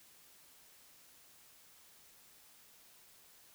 silence, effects white hiss -62 dBFS RMS until 3.54 s

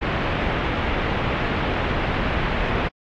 pink low-pass noise, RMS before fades -23 dBFS, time 0.01-2.89 s, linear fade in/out 20 ms, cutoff 2800 Hz, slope 24 dB/octave, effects AAC 48 kbps

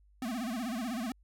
square tone with vibrato, 236.7 Hz, A#3, 27 cents sharp, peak -34 dBFS, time 0.22-1.12 s, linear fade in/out 2 ms, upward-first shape sine, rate 16 Hz, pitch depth 180 cents each way, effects added 50 Hz sine -60 dBFS peak until 1.23 s

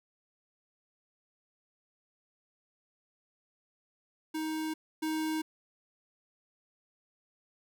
square tone pair in turn, 314.2 / 314.2 Hz, D#4 / D#4, +17 / +17 cents, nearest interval unison, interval 0 cents, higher neither, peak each -33 / -31 dBFS, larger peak second, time 4.34-4.74 / 5.02-5.42 s, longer neither, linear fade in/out 10 ms, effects none

